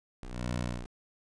15% pulse ring-modulated tone, 60.9 Hz, B1, 24 cents flat, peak -24 dBFS, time 0.23-0.86 s, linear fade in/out 0 ms, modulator 29.6 Hz, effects resampled to 22050 Hz

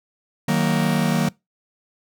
45% pulse chord, D# minor, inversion none, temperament just, 155.56 / 186.68 / 233.3 Hz, D#3 / F#3 / A#3, 0 / +16 / +2 cents, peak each -22 dBFS, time 0.48-1.29 s, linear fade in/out 5 ms, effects noise-tail reverb RT60 0.2 s tail -23 dB re dry

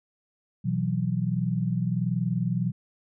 sine chord, B suspended fourth, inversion none, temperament equal, 123.47 / 164.81 / 185 Hz, B2 / E3 / F#3, 0 / 0 / 0 cents, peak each -28 dBFS, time 0.64-2.72 s, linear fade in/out 20 ms, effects none

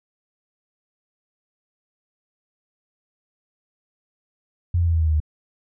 sine tone with pitch steps, 87.31 / 85.37 / 83.46 / 81.6 / 79.79 / 78.01 / 76.27 Hz, F2 / F2 / E2 / E2 / D#2 / D#2 / D#2, 0 / -39 / +22 / -17 / +44 / +5 / -34 cents, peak -16 dBFS, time 4.74-5.202 s, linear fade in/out 5 ms, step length 66 ms, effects none

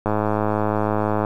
click train, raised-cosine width 1 ms, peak -7 dBFS, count 127, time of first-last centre 0.06-1.249 s, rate 106 Hz, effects 8-bit

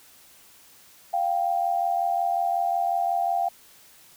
sine tone pair together, 698.5 / 784 Hz, F5 / G5, 0 / 0 cents, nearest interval major second, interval 200 cents, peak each -24 / -25 dBFS, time 1.13-3.49 s, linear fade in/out 10 ms, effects white hiss -53 dBFS RMS until 4.16 s

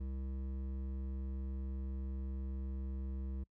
sine tone with hard clipping, 66.1 Hz, C2, 18 cents sharp, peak -40 dBFS, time 0-3.44 s, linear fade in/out 10 ms, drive 11 dB, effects noise-tail reverb RT60 0.1 s tail -24 dB re dry

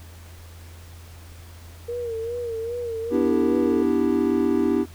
sine tone with vibrato, 466.2 Hz, A#4, in tune, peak -26 dBFS, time 1.88-3.83 s, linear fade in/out 10 ms, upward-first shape sine, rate 2.5 Hz, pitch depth 71 cents each way
triangle chord, E minor seventh, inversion second, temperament equal, 246.9 / 293.7 / 329.6 / 392 Hz, B3 / D4 / E4 / G4, 0 / 0 / 0 / 0 cents, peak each -22 dBFS, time 3.1-4.86 s, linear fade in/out 50 ms
effects added 84 Hz sine -41 dBFS peak until 4.94 s + pink hiss -49 dBFS RMS until 4.94 s

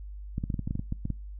clicks, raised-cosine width 5 ms, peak -18 dBFS, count 12, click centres 0.381 / 0.439 / 0.502 / 0.542 / 0.593 / 0.675 / 0.709 / 0.754 / 0.794 / 0.924 / 1.054 / 1.103 s, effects noise-tail reverb RT60 0.3 s tail -25 dB re dry + added 50 Hz sine -38 dBFS peak until 1.39 s

